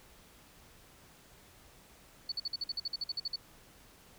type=tone bursts; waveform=sine; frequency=4471 Hz; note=C#8; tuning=14 cents sharp; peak=-32 dBFS; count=14; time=2.29-3.36 s; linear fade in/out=5 ms; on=30 ms; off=50 ms; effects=pink hiss -59 dBFS RMS until 4.18 s